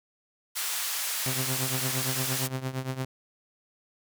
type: band-pass noise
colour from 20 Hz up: white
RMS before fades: -31 dBFS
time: 0.55-2.48 s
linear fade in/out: 20 ms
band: 920 to 16000 Hz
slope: 12 dB/octave
type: tone with tremolo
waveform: sawtooth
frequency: 130.81 Hz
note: C3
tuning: in tune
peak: -23 dBFS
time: 1.26-3.05 s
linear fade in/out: 2 ms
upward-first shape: triangle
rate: 8.7 Hz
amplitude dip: 85%
effects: none